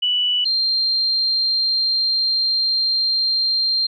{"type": "tone pair in turn", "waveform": "sine", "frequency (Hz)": [2960, 4178], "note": ["F#7", "C8"], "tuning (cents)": [0, -3], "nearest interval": "tritone", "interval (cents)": 597, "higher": "second", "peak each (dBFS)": -16, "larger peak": "neither", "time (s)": [[0.02, 0.45], [0.45, 3.87]], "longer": "second", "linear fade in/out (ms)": 10, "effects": []}